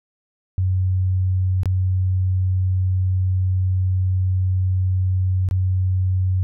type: tone with dropouts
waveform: sine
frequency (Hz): 93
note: F#2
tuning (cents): +9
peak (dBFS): -16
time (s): 0.58-6.43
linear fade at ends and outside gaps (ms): 0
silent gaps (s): 1.633-1.657 / 5.488-5.511
effects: none